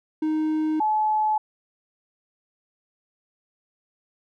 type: tone pair in turn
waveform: triangle / sine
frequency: 311.1 / 858.8 Hz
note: D#4 / A5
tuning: 0 / -42 cents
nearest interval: octave + tritone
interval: 1758 cents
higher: second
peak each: -19 dBFS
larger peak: neither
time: 0.22-0.8 / 0.8-1.38 s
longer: neither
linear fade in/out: 5 ms
effects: none